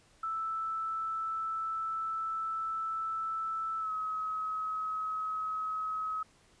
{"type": "tone with pitch glide", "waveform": "sine", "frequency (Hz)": [1318.5, 1278], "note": ["E6", "D#6"], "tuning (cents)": [0, 46], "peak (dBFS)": -32, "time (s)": [0.23, 6.23], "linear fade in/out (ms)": 5, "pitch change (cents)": -54, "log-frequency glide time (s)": [3.79, 3.92], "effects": ["pink hiss -64 dBFS RMS until 6.6 s", "resampled to 22050 Hz"]}